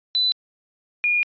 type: tone pair in turn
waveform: sine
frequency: 3998 / 2431 Hz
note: B7 / D#7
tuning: +20 / -41 cents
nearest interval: major sixth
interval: 861 cents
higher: first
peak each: -16 dBFS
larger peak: neither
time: 0.15-0.32 / 1.04-1.23 s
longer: second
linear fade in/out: 0 ms
effects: tanh soft clip ceiling -13 dBFS + resampled to 11025 Hz